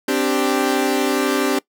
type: chord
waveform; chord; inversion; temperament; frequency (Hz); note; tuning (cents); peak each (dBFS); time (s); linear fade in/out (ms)
sawtooth; C suspended second; none; equal; 261.6 / 293.7 / 392; C4 / D4 / G4; 0 / 0 / 0; -17; 0.08-1.59; 5
effects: noise-tail reverb RT60 0.1 s tail -21 dB re dry